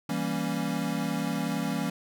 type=chord; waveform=square; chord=E diminished seventh; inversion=none; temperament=equal; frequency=164.81 / 196 / 233.1 / 277.2 Hz; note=E3 / G3 / Bb3 / Db4; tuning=0 / 0 / 0 / 0 cents; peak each=-34 dBFS; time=0.09-1.9 s; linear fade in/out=5 ms; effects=none